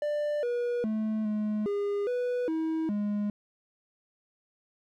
triangle tone with pitch steps, 592 / 482.3 / 217.2 / 212.1 / 406.3 / 492.7 / 320.5 / 206.8 Hz, D5 / B4 / A3 / G#3 / G#4 / B4 / E4 / G#3, +14 / -41 / -22 / +37 / -38 / -4 / -49 / -7 cents, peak -25 dBFS, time 0.02-3.3 s, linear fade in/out 2 ms, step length 410 ms, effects none

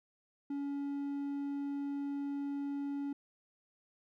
triangle tone, 282.2 Hz, C#4, 31 cents sharp, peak -33 dBFS, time 0.5-3.13 s, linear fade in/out 5 ms, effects none

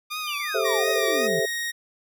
15% pulse tone with vibrato, 1204 Hz, D6, 43 cents sharp, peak -22 dBFS, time 0.1-1.28 s, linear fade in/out 20 ms, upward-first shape triangle, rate 2.8 Hz, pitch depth 78 cents each way
sine exponential sweep, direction down, 3200 to 151.9 Hz, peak -30 dBFS, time 0.27-1.4 s, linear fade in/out 10 ms
sine chord, A minor seventh, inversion third, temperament just, 396 / 440 / 528 / 660 Hz, G4 / A4 / C5 / E5, +18 / 0 / +16 / +2 cents, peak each -28 / -26 / -28 / -28 dBFS, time 0.54-1.46 s, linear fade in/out 10 ms
sawtooth tone, 1873 Hz, A#6, 8 cents sharp, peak -23 dBFS, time 0.64-1.72 s, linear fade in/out 20 ms
effects none

